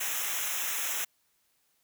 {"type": "noise with comb filter", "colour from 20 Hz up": "white", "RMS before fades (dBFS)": -32, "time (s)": [0, 1.05], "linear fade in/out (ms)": 10, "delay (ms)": 0.22, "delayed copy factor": -0.95, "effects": ["white hiss -72 dBFS RMS until 1.83 s"]}